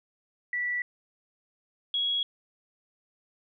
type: tone pair in turn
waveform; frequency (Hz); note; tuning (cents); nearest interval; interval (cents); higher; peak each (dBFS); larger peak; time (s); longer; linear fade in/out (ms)
sine; 1958 / 3325; B6 / G#7; -15 / +1; major sixth; 916; second; -27 / -25; second; 0.53-0.82 / 1.94-2.23; neither; 2
effects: none